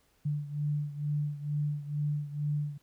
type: beating tone pair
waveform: sine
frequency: 146.83 / 149.03 Hz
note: D3 / D3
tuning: 0 / +26 cents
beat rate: 2.2 Hz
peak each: -31 / -35 dBFS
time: 0.25-2.78 s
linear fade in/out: 10 ms
effects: pink hiss -69 dBFS RMS until 2.82 s